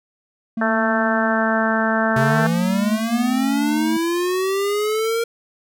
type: tone with vibrato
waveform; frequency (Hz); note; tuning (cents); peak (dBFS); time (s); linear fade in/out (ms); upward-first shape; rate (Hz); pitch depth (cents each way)
triangle; 225.1; A3; +40; -19; 0.57-3.97; 5; sine; 0.6; 23
type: harmonic tone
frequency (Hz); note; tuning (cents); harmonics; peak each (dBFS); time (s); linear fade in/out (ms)
221.9; A3; +15; 2 / 3 / 4 / 5 / 6 / 7 / 8; -29 / -22 / -26 / -28 / -26 / -23 / -28; 0.61-2.47; 5
type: linear sweep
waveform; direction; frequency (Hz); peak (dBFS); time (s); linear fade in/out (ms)
square; up; 129 to 466.2; -19; 2.16-5.24; 5
effects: none